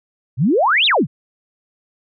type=exponential two-way sweep; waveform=sine; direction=up then down; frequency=109.2 to 3993 to 109.2 Hz; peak=-11 dBFS; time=0.37-1.07 s; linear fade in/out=50 ms; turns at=0.86 s; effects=MP3 96 kbps